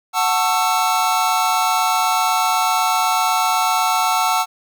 square chord, F# minor seventh, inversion none, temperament just, 740 / 888 / 1110 / 1332 Hz, F#5 / A5 / C#6 / E6, 0 / +16 / +2 / +18 cents, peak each -21 / -21 / -26 / -21 dBFS, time 0.13-4.46 s, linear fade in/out 50 ms, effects none

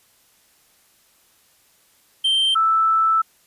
triangle / sine tone pair in turn, 3136 / 1318.5 Hz, G7 / E6, 0 / 0 cents, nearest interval octave + minor third, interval 1500 cents, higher first, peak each -14 dBFS, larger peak neither, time 2.24-2.55 / 2.55-3.22 s, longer second, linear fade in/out 10 ms, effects white hiss -58 dBFS RMS until 3.46 s + resampled to 32000 Hz

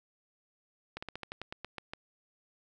slowing click train, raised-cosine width 0.3 ms, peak -23 dBFS, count 11, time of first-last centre 0.97-1.935 s, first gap 55 ms, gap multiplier 1.12, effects none

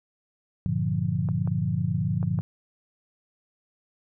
sine chord, G minor seventh, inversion none, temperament equal, 98 / 116.54 / 146.83 / 174.61 Hz, G2 / Bb2 / D3 / F3, 0 / 0 / 0 / 0 cents, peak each -30 / -29 / -28 / -28 dBFS, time 0.66-2.41 s, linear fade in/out 0 ms
clicks, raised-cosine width 1 ms, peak -25 dBFS, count 4, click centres 1.288 / 1.475 / 2.229 / 2.389 s
effects none

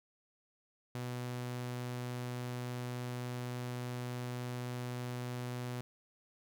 sawtooth tone, 123.47 Hz, B2, in tune, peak -34 dBFS, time 0.95-5.81 s, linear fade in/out 0 ms, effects none

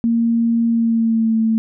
sine tone with pitch glide, 231.4 to 223.1 Hz, A#3 to A3, -13 to +24 cents, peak -13 dBFS, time 0.04-1.58 s, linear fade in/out 0 ms, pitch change -63 cents, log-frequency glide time 0.68-1.36 s, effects none

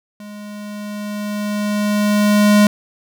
square tone with level ramp, 207.7 Hz, G#3, in tune, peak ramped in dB -33 to -8 dBFS, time 0.2-2.67 s, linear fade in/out 2 ms, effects none

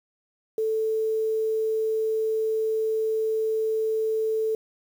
sine tone, 440 Hz, A4, in tune, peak -22 dBFS, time 0.58-4.55 s, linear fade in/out 2 ms, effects 8-bit

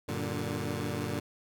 15% pulse chord, G minor, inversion none, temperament equal with one note detuned, 95.76 / 116.54 / 146.83 Hz, G2 / Bb2 / D3, -40 / 0 / 0 cents, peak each -30 dBFS, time 0.08-1.2 s, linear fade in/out 10 ms, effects none

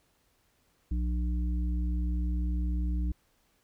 harmonic tone, 60.2 Hz, B1, 44 cents flat, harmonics 1 / 3 / 5, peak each -27 / -38 / -41 dBFS, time 0.91-3.12 s, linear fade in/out 5 ms, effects pink hiss -70 dBFS RMS until 3.63 s

